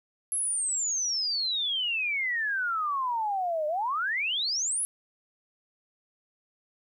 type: exponential two-way sweep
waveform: sine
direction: down then up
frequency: 11170 to 593 to 11170 Hz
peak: -26 dBFS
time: 0.32-4.85 s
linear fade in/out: 0 ms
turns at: 3.67 s
effects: 11-bit